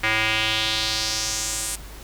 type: tone with band-pass filter sweep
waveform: square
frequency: 110 Hz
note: A2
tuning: in tune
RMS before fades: -24 dBFS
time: 0.03-1.76 s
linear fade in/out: 10 ms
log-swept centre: 2100 to 9100 Hz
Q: 2.5
effects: added 50 Hz sine -39 dBFS peak until 2.03 s + pink hiss -43 dBFS RMS until 2.03 s